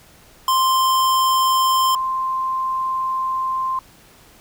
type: tone pair in turn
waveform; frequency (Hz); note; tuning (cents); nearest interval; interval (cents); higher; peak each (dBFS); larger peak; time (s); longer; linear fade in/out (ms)
square / sine; 1046.5 / 1046.5; C6 / C6; 0 / 0; unison; 0; neither; -15 / -19; first; 0.48-1.95 / 1.95-3.79; second; 2
effects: pink hiss -49 dBFS RMS until 4.4 s

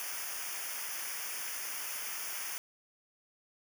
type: noise with comb filter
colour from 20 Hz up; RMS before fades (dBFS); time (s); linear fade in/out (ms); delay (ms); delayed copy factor
white; -39; 0-2.58; 0; 0.25; -1
effects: none

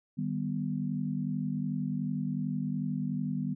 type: chord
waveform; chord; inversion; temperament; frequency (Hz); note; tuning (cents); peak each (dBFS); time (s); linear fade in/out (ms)
sine; Eb augmented; none; equal with one note detuned; 153.33 / 196 / 246.9; Eb3 / G3 / B3; -25 / 0 / 0; -34; 0.17-3.55; 20
effects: none

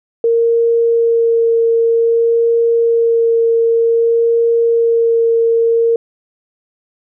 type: tone with vibrato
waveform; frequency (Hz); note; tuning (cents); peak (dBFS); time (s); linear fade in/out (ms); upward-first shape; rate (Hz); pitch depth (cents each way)
sine; 461.8; A#4; -16; -9; 0.24-5.96; 2; sine; 0.53; 9
effects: none

